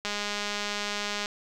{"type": "click train", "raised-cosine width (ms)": 0.2, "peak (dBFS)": -14, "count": 250, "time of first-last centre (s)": [0.05, 1.259], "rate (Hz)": 206, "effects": []}